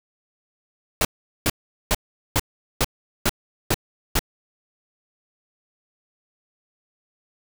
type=noise bursts; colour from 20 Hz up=pink; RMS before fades=-19 dBFS; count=8; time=1.01-4.192 s; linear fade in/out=2 ms; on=39 ms; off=410 ms; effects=none